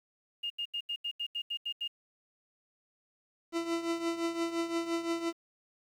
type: tone bursts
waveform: sine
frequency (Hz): 2835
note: F7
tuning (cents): +25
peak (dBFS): -32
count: 10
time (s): 0.43-1.879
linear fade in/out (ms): 10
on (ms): 72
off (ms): 81
type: tone with tremolo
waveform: 40% pulse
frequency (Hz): 335.1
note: E4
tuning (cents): +29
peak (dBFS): -27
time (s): 3.52-5.33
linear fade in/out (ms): 50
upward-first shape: triangle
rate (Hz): 5.8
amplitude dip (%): 75
effects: low-pass 8000 Hz 12 dB/octave + 10-bit